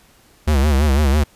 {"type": "tone with vibrato", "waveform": "square", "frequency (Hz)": 71.5, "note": "D2", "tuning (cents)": -46, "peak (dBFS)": -13, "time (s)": [0.47, 1.24], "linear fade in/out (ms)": 10, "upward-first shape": "sine", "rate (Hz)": 6, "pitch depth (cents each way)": 130, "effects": ["pink hiss -52 dBFS RMS until 1.35 s", "resampled to 32000 Hz"]}